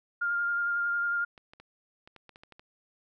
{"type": "tone with vibrato", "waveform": "sine", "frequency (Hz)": 1405, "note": "F6", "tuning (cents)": 10, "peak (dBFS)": -26, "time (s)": [0.21, 1.25], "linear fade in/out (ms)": 10, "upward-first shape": "sine", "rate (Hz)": 11, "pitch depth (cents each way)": 13}
{"type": "clicks", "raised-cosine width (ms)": 0.3, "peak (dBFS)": -34, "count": 10, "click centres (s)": [1.378, 1.535, 1.6, 2.075, 2.163, 2.293, 2.359, 2.435, 2.523, 2.595]}
{"effects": []}